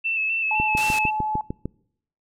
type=tone with vibrato; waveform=sine; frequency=2637 Hz; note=E7; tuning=in tune; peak=-21 dBFS; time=0.04-1.11 s; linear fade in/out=20 ms; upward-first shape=square; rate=3.9 Hz; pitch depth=26 cents each way
type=tone; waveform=sine; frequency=859 Hz; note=A5; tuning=42 cents flat; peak=-23 dBFS; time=0.51-1.41 s; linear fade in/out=2 ms
type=click train; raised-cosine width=3 ms; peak=-14 dBFS; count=8; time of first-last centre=0.6-1.656 s; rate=6.63 Hz
type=noise; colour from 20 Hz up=white; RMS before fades=-29 dBFS; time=0.77-0.99 s; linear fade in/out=5 ms
effects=noise-tail reverb RT60 0.7 s tail -25 dB re dry + low-pass 10000 Hz 12 dB/octave